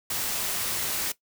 white noise, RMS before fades -29 dBFS, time 0.1-1.12 s, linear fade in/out 5 ms, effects noise-tail reverb RT60 0.1 s tail -17 dB re dry

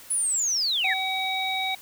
sine linear sweep, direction down, 10270 to 1600 Hz, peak -22 dBFS, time 0.1-0.94 s, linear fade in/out 10 ms
harmonic tone, 760 Hz, F#5, 46 cents sharp, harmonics 1 / 3 / 5, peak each -29 / -29 / -29 dBFS, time 0.84-1.75 s, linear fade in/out 5 ms
effects white hiss -47 dBFS RMS until 1.81 s

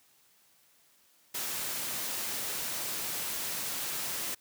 white noise, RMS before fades -35 dBFS, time 1.34-4.35 s, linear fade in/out 10 ms, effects white hiss -65 dBFS RMS until 4.4 s + high-pass 100 Hz 12 dB/octave

